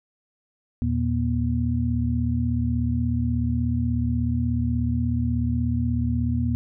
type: tone cluster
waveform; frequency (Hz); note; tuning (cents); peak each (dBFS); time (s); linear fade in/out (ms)
sine; 79.8 / 116.3 / 240.9; D#2 / A#2 / B3; +44 / -4 / -43; -25; 0.82-6.55; 0
effects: none